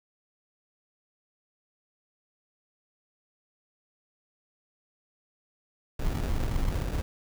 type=noise with sample-and-hold; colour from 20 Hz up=brown; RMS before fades=-28 dBFS; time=5.99-7.02 s; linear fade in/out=5 ms; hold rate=1050 Hz; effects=none